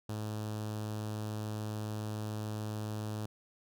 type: tone with notch filter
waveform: sawtooth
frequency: 107 Hz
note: A2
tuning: 48 cents flat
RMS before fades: -38 dBFS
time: 0.09-3.26 s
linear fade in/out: 5 ms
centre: 2100 Hz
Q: 1.4
effects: none